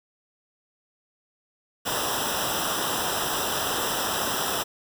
pink noise with comb filter, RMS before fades -27 dBFS, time 1.85-4.64 s, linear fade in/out 20 ms, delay 0.45 ms, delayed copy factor -0.95, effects none

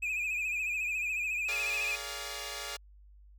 triangle tone with vibrato, 2489 Hz, D#7, in tune, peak -29 dBFS, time 0.02-1.96 s, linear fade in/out 10 ms, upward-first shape sine, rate 14 Hz, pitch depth 71 cents each way
5% pulse chord, Bb dominant seventh, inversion third, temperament equal with one note detuned, 415.3 / 466.2 / 573.9 / 698.5 Hz, Ab4 / Bb4 / D5 / F5, 0 / 0 / -40 / 0 cents, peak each -32 / -35 / -30 / -32 dBFS, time 1.48-2.77 s, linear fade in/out 10 ms
effects added 50 Hz sine -53 dBFS peak until 3.38 s

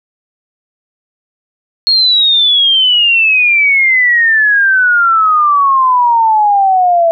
sine exponential sweep, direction down, 4307 to 659.3 Hz, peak -6 dBFS, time 1.87-7.11 s, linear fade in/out 0 ms, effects none

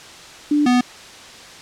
sine / square tone pair in turn, 294.7 / 247.4 Hz, D4 / B3, +6 / +3 cents, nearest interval minor third, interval 303 cents, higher first, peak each -13 dBFS, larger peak neither, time 0.51-0.66 / 0.66-0.81 s, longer neither, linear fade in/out 5 ms, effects white hiss -39 dBFS RMS until 1.61 s + low-pass 6000 Hz 12 dB/octave

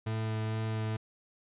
40% pulse tone with vibrato, 110 Hz, A2, in tune, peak -30 dBFS, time 0.06-0.97 s, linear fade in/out 10 ms, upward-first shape sine, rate 2.2 Hz, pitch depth 10 cents each way, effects resampled to 8000 Hz

